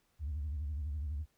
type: tone with vibrato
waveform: sine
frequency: 74 Hz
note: D2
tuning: 14 cents sharp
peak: -33 dBFS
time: 0.19-1.26 s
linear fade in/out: 50 ms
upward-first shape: sine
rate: 12 Hz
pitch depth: 140 cents each way
effects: tanh soft clip ceiling -32 dBFS + pink hiss -75 dBFS RMS until 1.37 s